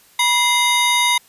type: tone cluster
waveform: square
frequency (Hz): 971 / 2085 / 3723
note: B5 / C7 / A#7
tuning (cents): -30 / -7 / -3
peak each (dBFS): -19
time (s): 0.19-1.18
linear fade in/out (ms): 5
effects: white hiss -51 dBFS RMS until 1.28 s + resampled to 32000 Hz